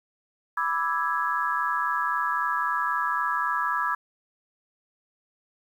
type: chord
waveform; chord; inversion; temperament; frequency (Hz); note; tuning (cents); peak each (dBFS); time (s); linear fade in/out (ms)
sine; E dominant seventh; second; equal; 987.8 / 1174.7 / 1318.5 / 1661.2; B5 / D6 / E6 / G#6; 0 / 0 / 0 / 0; -29; 0.57-3.95; 5
effects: 9-bit